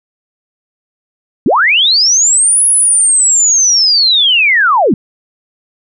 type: linear two-way sweep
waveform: sine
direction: up then down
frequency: 164.81 to 10550 to 164.81 Hz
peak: -6 dBFS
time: 1.46-4.94 s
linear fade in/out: 2 ms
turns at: 2.66 s
effects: none